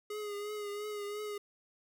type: tone with vibrato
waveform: square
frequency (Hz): 415.3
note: G#4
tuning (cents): 0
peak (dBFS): -38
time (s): 0.1-1.38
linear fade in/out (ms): 5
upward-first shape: triangle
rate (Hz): 2.9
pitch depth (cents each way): 42
effects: none